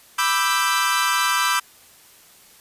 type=chord; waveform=sawtooth; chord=E minor seventh; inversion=second; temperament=equal with one note detuned; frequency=987.8 / 1180.8 / 1318.5 / 1568 Hz; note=B5 / D6 / E6 / G6; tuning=0 / +9 / 0 / 0 cents; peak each=-20 dBFS; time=0.18-1.6 s; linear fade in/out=10 ms; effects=white hiss -50 dBFS RMS until 2.6 s + resampled to 32000 Hz